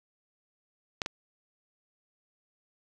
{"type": "clicks", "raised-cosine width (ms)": 0.2, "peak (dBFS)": [-12, -15], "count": 2, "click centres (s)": [1.018, 1.061], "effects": []}